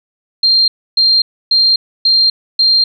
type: tone bursts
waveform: sine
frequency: 4186 Hz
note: C8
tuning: in tune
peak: -7 dBFS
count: 5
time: 0.43-2.84 s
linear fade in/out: 5 ms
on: 250 ms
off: 290 ms
effects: none